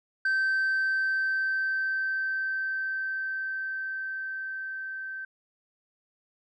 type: tone with level ramp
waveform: sine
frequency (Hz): 1551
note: G6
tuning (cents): -19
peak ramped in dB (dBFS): -20 to -34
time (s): 0.25-5.25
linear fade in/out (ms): 5
effects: tanh soft clip ceiling -22 dBFS